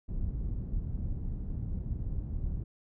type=low-pass noise; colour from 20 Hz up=pink; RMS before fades=-34 dBFS; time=0.08-2.64 s; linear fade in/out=10 ms; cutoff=140 Hz; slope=12 dB/octave; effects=none